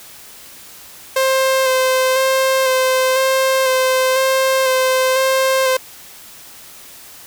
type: tone with vibrato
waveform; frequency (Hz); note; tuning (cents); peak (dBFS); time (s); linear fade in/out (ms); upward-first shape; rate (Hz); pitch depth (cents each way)
sawtooth; 523.3; C5; 0; -9; 1.16-5.77; 5; square; 1; 16
effects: white hiss -39 dBFS RMS until 7.26 s